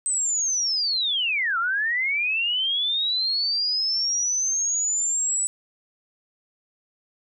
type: linear two-way sweep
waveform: sine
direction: down then up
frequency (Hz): 8260 to 1318.5 to 7950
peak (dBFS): -21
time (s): 0.06-5.47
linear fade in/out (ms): 0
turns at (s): 1.58
effects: none